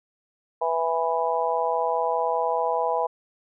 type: harmonic tone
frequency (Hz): 164.81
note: E3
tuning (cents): 0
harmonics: 3 / 4 / 5 / 6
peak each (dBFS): -27 / -27 / -27 / -27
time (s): 0.61-3.07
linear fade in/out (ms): 10
effects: none